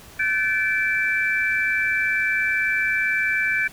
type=tone cluster; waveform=sine; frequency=1524 / 1734 / 2329 Hz; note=G6 / A6 / D7; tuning=-49 / -26 / -15 cents; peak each=-24 / -25 / -22 dBFS; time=0.19-3.68 s; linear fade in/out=10 ms; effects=pink hiss -45 dBFS RMS until 3.72 s